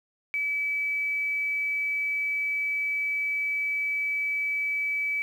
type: tone with quantisation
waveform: sine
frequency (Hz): 2295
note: D7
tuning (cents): -40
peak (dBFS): -25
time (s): 0.34-5.22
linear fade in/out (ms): 0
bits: 9
effects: none